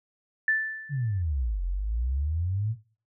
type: tone with exponential decay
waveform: sine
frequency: 1760 Hz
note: A6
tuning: in tune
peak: -19 dBFS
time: 0.48-1.22 s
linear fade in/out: 2 ms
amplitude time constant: 160 ms
type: exponential two-way sweep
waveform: sine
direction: down then up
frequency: 151.1 to 43.08 to 116.6 Hz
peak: -25 dBFS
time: 0.89-2.76 s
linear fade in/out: 50 ms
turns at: 1.65 s
effects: noise-tail reverb RT60 0.4 s tail -18 dB re dry